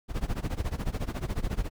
brown noise with tremolo, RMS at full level -27 dBFS, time 0.08-1.7 s, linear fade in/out 50 ms, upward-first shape sine, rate 14 Hz, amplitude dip 90%, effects none

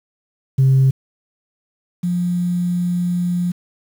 sine tone pair in turn, 133.4 / 176.54 Hz, C3 / F3, +34 / +19 cents, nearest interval perfect fourth, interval 485 cents, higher second, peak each -8 / -16 dBFS, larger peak first, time 0.58-0.91 / 2.03-3.52 s, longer second, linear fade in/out 10 ms, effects tanh soft clip ceiling -7 dBFS + 7-bit

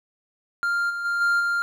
triangle tone with level steps, 1396.9 Hz, F6, in tune, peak -19 / -25 / -20 / -16 / -19 dBFS, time 0.63-1.62 s, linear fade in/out 0 ms, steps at 0.89 / 1.04 / 1.2 / 1.39 s, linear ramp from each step 20 ms, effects none

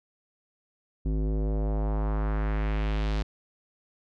square tone with low-pass filter sweep, 52.5 Hz, G#1, 19 cents sharp, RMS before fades -27 dBFS, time 1.05-3.23 s, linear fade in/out 10 ms, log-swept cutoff 290 to 4600 Hz, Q 1.5, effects none

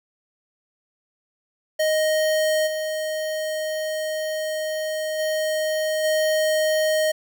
square tone with level steps, 623 Hz, D#5, 2 cents sharp, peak -19 / -25 / -22 / -19 dBFS, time 1.79-7.12 s, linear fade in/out 10 ms, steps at 2.66 / 5.18 / 6.03 s, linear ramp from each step 20 ms, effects 10-bit

